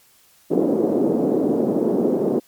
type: band-pass noise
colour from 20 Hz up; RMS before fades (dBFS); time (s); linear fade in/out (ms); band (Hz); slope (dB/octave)
white; -19; 0.5-2.4; 20; 210 to 450; 24
effects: white hiss -55 dBFS RMS until 2.47 s + MP3 96 kbps